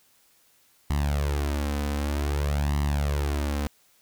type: tone with flanger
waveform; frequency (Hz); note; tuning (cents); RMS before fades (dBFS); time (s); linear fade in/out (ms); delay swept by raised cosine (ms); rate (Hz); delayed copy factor
sawtooth; 72.2; D2; -29; -26; 0.9-3.67; 0; 1 to 4; 0.53; +0.75
effects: white hiss -62 dBFS RMS until 4.01 s